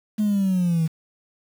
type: linear sweep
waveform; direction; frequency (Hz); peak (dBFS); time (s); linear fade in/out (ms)
sine; down; 214.7 to 157.5; -16; 0.18-0.88; 20
effects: tanh soft clip ceiling -16 dBFS + 7-bit